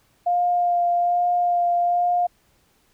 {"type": "tone with vibrato", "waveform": "sine", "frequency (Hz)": 703, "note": "F5", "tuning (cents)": 11, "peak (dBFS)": -17, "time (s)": [0.26, 2.27], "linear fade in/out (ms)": 10, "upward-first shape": "sine", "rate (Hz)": 1.2, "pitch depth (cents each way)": 13, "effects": ["pink hiss -62 dBFS RMS until 2.93 s"]}